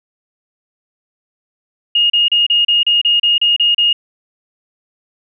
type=tone bursts; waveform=sine; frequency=2854 Hz; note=F7; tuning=37 cents sharp; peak=-9 dBFS; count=11; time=1.95-3.93 s; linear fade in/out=5 ms; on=150 ms; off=33 ms; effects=none